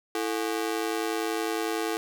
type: ring-modulated tone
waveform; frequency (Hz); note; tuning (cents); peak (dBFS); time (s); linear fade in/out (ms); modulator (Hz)
sawtooth; 387.4; G4; -20; -20; 0.15-1.97; 0; 55.4
effects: none